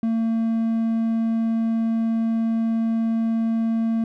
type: tone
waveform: triangle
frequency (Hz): 226.4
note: A3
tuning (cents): +50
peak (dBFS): -17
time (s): 0.03-4.04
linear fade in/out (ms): 2
effects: none